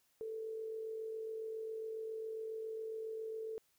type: tone with amplitude modulation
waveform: sine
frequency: 443 Hz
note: A4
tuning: 12 cents sharp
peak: -38 dBFS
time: 0.21-3.58 s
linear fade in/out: 0 ms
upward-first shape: sine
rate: 47.3 Hz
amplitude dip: 40%
effects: white hiss -75 dBFS RMS until 3.78 s